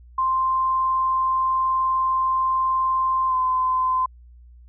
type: tone with pitch glide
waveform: sine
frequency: 1046.5 to 1028.5 Hz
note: C6 to C6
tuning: 0 to -30 cents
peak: -18 dBFS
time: 0.18-4.06 s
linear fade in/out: 5 ms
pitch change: -30 cents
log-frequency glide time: 3.28-3.34 s
effects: added 60 Hz sine -44 dBFS peak until 4.68 s